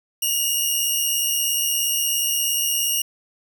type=tone pair together; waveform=10% pulse; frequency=2811 / 2888 Hz; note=F7 / F#7; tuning=+11 / -43 cents; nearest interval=unison; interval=46 cents; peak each=-14 dBFS; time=0.22-3.02 s; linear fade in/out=5 ms; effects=none